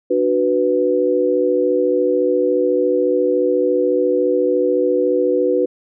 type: chord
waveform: sine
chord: B minor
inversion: first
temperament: just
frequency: 296.3 / 370.4 / 493.9 Hz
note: D4 / F#4 / B4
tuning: +15 / +2 / 0 cents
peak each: -21 / -18 / -16 dBFS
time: 0.1-5.66 s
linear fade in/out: 10 ms
effects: none